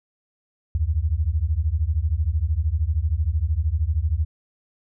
sine beating tone pair, 72 / 85 Hz, D2 / F2, -34 / -46 cents, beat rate 13 Hz, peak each -22 dBFS, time 0.75-4.25 s, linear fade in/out 0 ms, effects none

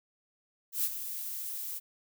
violet noise with ADSR envelope, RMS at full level -28 dBFS, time 0.72-1.8 s, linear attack 120 ms, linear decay 47 ms, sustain -10 dB, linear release 28 ms, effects none

